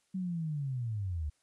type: linear sweep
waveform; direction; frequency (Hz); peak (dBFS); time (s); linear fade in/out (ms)
sine; down; 191.3 to 70.8; -32; 0.14-1.3; 10
effects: white hiss -74 dBFS RMS until 1.42 s + resampled to 24000 Hz